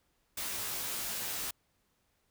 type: noise with comb filter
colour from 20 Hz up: white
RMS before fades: -37 dBFS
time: 0.37-1.51 s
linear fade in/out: 5 ms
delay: 15 ms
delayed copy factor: -0.8
effects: pink hiss -75 dBFS RMS until 2.3 s